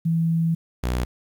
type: tone pair in turn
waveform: sine / sawtooth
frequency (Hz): 164.81 / 61.5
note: E3 / B1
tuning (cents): 0 / -7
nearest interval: octave + perfect fourth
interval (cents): 1707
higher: first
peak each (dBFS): -18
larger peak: neither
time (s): 0.05-0.55 / 0.83-1.05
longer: first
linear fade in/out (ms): 10
effects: 9-bit